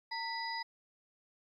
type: harmonic tone with a mistuned harmonic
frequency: 987 Hz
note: B5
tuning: 1 cent flat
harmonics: 1 / 2 / 4 / 5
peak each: -39 / -41 / -51 / -42 dBFS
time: 0.11-0.63 s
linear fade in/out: 10 ms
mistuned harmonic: 1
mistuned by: -130 cents
effects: 12-bit